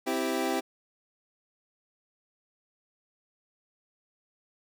25% pulse chord, C major, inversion none, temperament equal with one note detuned, 260.7 / 329.6 / 392 Hz, C4 / E4 / G4, -6 / 0 / 0 cents, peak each -28 dBFS, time 0.06-0.61 s, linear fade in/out 20 ms, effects none

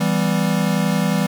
square chord, E minor, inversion none, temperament equal, 164.81 / 196 / 246.9 Hz, E3 / G3 / B3, 0 / 0 / 0 cents, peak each -21 / -20 / -25 dBFS, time 0-1.27 s, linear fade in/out 10 ms, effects none

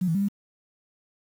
sine tone with pitch steps, 182.6 / 162.8 / 197.9 / 201.4 Hz, F#3 / E3 / G3 / G3, -23 / -21 / +17 / +47 cents, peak -21 dBFS, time 0.01-0.286 s, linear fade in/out 10 ms, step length 69 ms, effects 8-bit

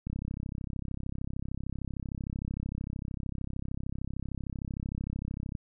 click train, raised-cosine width 5 ms, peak -23 dBFS, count 183, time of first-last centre 0.07-5.552 s, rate 33.2 Hz, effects none

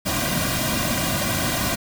pink noise with comb filter, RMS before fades -23 dBFS, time 0.05-1.76 s, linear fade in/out 20 ms, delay 2.3 ms, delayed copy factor -1, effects none

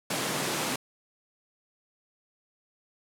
pink high-pass noise, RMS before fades -30 dBFS, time 0.1-0.76 s, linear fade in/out 5 ms, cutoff 150 Hz, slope 24 dB/octave, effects low-pass 12000 Hz 12 dB/octave

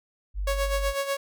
sine tone, 49 Hz, G1, in tune, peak -26 dBFS, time 0.34-0.94 s, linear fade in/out 50 ms
sawtooth tone with tremolo, 554.4 Hz, C#5, in tune, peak -20 dBFS, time 0.47-1.17 s, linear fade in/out 5 ms, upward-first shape sine, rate 8.1 Hz, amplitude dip 65%
effects none

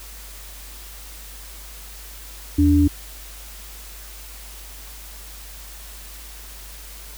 sine tone pair together, 81.26 / 290.6 Hz, E2 / D4, -24 / -18 cents, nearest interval octave + minor seventh, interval 2206 cents, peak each -16 / -14 dBFS, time 2.58-2.88 s, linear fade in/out 10 ms, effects added 50 Hz sine -39 dBFS peak until 7.17 s + white hiss -41 dBFS RMS until 7.17 s

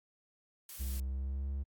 blue noise, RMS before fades -46 dBFS, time 0.69-1 s, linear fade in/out 2 ms
triangle tone with pitch glide, 65.41 to 68.86 Hz, C2 to C#2, 0 to -11 cents, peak -32 dBFS, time 0.79-1.64 s, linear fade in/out 20 ms, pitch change +89 cents, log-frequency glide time 1.01-1.51 s
effects AAC 64 kbps

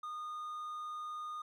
triangle tone, 1226 Hz, D#6, 26 cents flat, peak -38 dBFS, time 0.03-1.42 s, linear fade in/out 5 ms, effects none

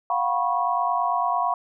sine tone cluster, 706 / 755 / 977 / 1098 Hz, F5 / F#5 / B5 / C#6, +19 / +35 / -19 / -17 cents, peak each -25 / -29 / -25 / -26 dBFS, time 0.1-1.54 s, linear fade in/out 2 ms, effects none

